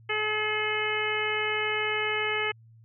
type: harmonic tone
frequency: 427.3 Hz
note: G#4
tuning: 49 cents sharp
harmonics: 1 / 2 / 3 / 4 / 5 / 6 / 7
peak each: -32 / -36 / -35 / -34 / -30 / -35 / -35 dBFS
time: 0.09-2.52 s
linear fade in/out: 10 ms
effects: added 113 Hz sine -51 dBFS peak until 2.84 s